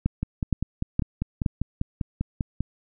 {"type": "two click trains", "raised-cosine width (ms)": 5, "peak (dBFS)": [-9, -13], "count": [4, 13], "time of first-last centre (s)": [[0.06, 1.462], [0.23, 2.606]], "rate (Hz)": [2.14, 5.05], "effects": []}